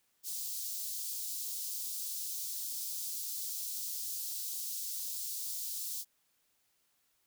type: high-pass noise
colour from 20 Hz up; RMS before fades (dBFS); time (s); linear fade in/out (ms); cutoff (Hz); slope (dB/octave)
white; -39; 0.23-6.05; 50; 4300; 24
effects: white hiss -75 dBFS RMS until 7.26 s